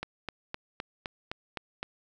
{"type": "click train", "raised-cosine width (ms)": 0.3, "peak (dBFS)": -18, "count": 8, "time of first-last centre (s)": [0.03, 1.829], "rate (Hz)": 3.89, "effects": []}